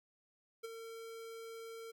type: tone with ADSR envelope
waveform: square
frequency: 454.3 Hz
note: A#4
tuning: 45 cents flat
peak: -40 dBFS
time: 0.63-1.92 s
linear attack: 17 ms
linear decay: 19 ms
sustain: -7 dB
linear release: 16 ms
effects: none

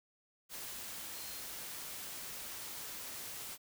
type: tone in noise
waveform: sine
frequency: 4186 Hz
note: C8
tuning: in tune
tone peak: -54 dBFS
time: 1.11-1.44 s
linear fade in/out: 50 ms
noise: white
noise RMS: -45 dBFS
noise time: 0.49-3.58 s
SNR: -12 dB
effects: none

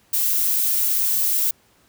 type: noise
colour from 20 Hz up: violet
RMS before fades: -20 dBFS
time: 0.13-1.51 s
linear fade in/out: 5 ms
effects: pink hiss -58 dBFS RMS until 1.88 s + high-pass 60 Hz 12 dB/octave

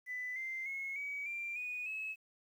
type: tone with pitch steps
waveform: sine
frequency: 1997 / 2084 / 2175 / 2270 / 2369 / 2473 / 2581 Hz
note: B6 / C7 / C#7 / C#7 / D7 / D#7 / E7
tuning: +19 / -7 / -33 / +41 / +14 / -11 / -37 cents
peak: -37 dBFS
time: 0.06-2.16 s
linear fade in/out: 50 ms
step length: 300 ms
effects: tanh soft clip ceiling -33 dBFS + 11-bit

